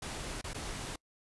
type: noise with dropouts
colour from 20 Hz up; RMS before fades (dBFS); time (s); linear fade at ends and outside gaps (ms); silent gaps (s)
pink; -40; 0.02-0.96; 5; 0.414-0.441 / 0.534-0.544
effects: noise-tail reverb RT60 0.1 s tail -26 dB re dry + resampled to 24000 Hz